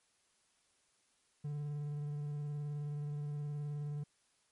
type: tone with vibrato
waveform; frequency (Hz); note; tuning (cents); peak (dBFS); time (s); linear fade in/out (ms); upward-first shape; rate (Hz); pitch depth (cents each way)
triangle; 146.83; D3; 0; -35; 1.44-4.04; 10; sine; 19; 25
effects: white hiss -74 dBFS RMS until 4.51 s + MP3 48 kbps